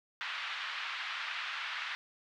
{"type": "band-pass noise", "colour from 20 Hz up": "pink", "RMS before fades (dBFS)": -39, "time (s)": [0.21, 1.95], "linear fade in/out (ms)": 0, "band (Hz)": [1200, 3600], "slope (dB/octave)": 24, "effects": []}